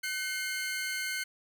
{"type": "tone pair together", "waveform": "sawtooth", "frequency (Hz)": [1517.6, 2132], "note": ["F#6", "C7"], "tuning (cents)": [43, 32], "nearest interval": "tritone", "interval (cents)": 589, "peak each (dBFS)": [-32, -31], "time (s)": [0.03, 1.24], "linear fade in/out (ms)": 10, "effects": []}